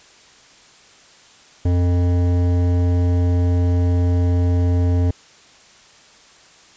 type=tone with hard clipping; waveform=triangle; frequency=88.3 Hz; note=F2; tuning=20 cents sharp; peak=-16 dBFS; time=1.65-5.11 s; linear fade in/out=5 ms; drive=17 dB; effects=white hiss -48 dBFS RMS until 6.76 s + resampled to 16000 Hz